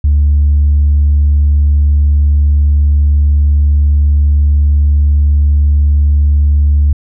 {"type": "tone", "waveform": "sine", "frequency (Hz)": 72.8, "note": "D2", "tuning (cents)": -15, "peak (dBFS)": -4, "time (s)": [0.04, 6.93], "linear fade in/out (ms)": 5, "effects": ["tanh soft clip ceiling -3 dBFS"]}